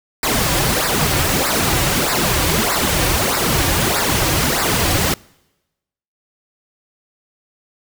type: noise with flanger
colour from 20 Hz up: pink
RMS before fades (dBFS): -17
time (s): 0.23-5.14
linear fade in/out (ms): 2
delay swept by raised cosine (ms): 0.31 to 4.71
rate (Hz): 1.6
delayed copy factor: -0.75
effects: noise-tail reverb RT60 1.0 s tail -26 dB re dry